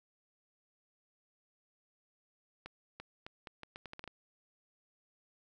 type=accelerating click train; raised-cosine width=0.3 ms; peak=-29 dBFS; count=11; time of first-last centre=2.66-4.077 s; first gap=340 ms; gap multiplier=0.78; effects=none